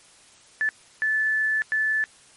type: tone bursts at uneven times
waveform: sine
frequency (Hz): 1744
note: A6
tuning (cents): -16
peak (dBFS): -20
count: 3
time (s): 0.61-0.69 / 1.02-1.62 / 1.72-2.04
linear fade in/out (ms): 0
effects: white hiss -53 dBFS RMS until 2.36 s + MP3 48 kbps